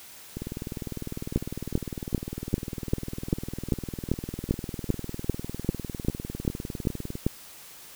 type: two click trains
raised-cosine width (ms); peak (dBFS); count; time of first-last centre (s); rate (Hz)
3; -20 / -9; 136 / 16; 0.37-7.154 / 1.36-7.266; 19.9 / 2.54
effects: white hiss -47 dBFS RMS until 7.95 s